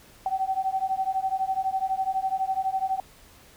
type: beating tone pair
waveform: sine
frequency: 759 / 771 Hz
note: F#5 / G5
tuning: +44 / -29 cents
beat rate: 12 Hz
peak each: -27 dBFS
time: 0.26-3 s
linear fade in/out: 2 ms
effects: pink hiss -53 dBFS RMS until 3.56 s